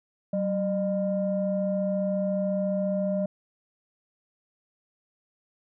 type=tone pair together; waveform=sine; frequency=190.57 / 606 Hz; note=G3 / D#5; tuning=-49 / -46 cents; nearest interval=octave + minor sixth; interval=2003 cents; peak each=-26 dBFS; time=0.33-3.26 s; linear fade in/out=5 ms; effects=tanh soft clip ceiling -17 dBFS